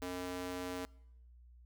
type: tone with high-pass filter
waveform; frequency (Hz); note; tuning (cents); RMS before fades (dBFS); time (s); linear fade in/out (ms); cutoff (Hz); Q
square; 90.4; F#2; -40; -41; 0.02-0.85; 0; 320; 1.3
effects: noise-tail reverb RT60 0.8 s tail -24 dB re dry + added 60 Hz sine -56 dBFS peak until 1.65 s